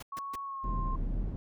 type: noise bursts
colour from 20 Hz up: pink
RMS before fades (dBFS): -44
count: 3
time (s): 0-0.358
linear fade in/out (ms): 5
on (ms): 26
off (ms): 140
type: tone with pitch glide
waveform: sine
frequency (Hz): 1108.7 to 1056.8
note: C#6 to C6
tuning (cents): 0 to +17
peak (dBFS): -36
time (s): 0.12-0.96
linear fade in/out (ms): 5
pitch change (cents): -83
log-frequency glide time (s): 0.44-0.74
type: linear two-way sweep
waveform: sine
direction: down then up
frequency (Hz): 44.85 to 34 to 44.85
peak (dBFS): -30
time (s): 0.63-1.32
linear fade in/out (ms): 50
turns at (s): 0.98
type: low-pass noise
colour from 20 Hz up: white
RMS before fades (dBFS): -39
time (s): 0.64-1.36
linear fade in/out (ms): 0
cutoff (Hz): 160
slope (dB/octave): 12
effects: none